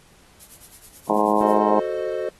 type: noise with tremolo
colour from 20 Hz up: violet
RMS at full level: -39 dBFS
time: 0.4-1.58 s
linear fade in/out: 5 ms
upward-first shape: sine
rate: 9.3 Hz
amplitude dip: 85%
type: harmonic tone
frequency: 105.4 Hz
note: G#2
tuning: 26 cents sharp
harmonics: 2 / 3 / 4 / 5 / 6 / 7 / 8 / 9 / 10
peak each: -25 / -25 / -25 / -25 / -25 / -25 / -25 / -25 / -25 dBFS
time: 1.09-1.8 s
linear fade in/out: 10 ms
type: chord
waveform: triangle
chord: F# diminished seventh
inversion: none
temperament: equal with one note detuned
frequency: 370 / 440 / 523.3 / 614.8 Hz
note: F#4 / A4 / C5 / Eb5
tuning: 0 / 0 / 0 / -21 cents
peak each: -27 dBFS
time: 1.41-2.29 s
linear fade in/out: 0 ms
effects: pink hiss -54 dBFS RMS until 2.39 s + AAC 32 kbps